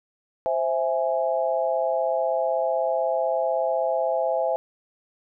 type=chord; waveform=sine; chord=C augmented; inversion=none; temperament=equal; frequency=523.3 / 659.3 / 830.6 Hz; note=C5 / E5 / G#5; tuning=0 / 0 / 0 cents; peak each=-25 / -24 / -28 dBFS; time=0.46-4.56 s; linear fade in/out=0 ms; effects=none